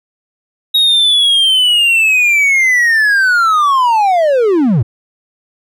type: linear sweep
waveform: triangle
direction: down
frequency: 3797 to 97.7 Hz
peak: -6 dBFS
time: 0.74-4.83 s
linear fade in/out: 10 ms
effects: none